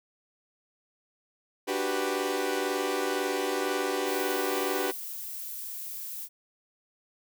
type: chord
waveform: sawtooth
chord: G major seventh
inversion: second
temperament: equal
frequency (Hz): 293.7 / 370 / 392 / 493.9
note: D4 / F#4 / G4 / B4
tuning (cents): 0 / 0 / 0 / 0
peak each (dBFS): -31 / -29 / -28 / -29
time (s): 1.67-4.92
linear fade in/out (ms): 20
type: noise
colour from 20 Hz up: violet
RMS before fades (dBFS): -38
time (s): 4.05-6.29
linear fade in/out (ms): 50
effects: none